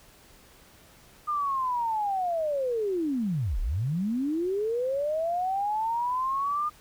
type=linear two-way sweep; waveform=sine; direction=down then up; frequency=1220 to 30.87 to 1220 Hz; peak=-25 dBFS; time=1.27-6.7 s; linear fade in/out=20 ms; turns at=3.6 s; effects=pink hiss -55 dBFS RMS until 6.8 s